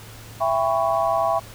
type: chord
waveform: sine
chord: C# half-diminished seventh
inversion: first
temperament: just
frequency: 665.2 / 798.3 / 997.9 / 1108.7 Hz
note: E5 / G5 / B5 / C#6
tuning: +16 / +31 / +18 / 0 cents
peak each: -21 / -24 / -27 / -25 dBFS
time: 0.4-1.4 s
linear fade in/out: 20 ms
effects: added 110 Hz sine -42 dBFS peak until 1.54 s + pink hiss -43 dBFS RMS until 1.54 s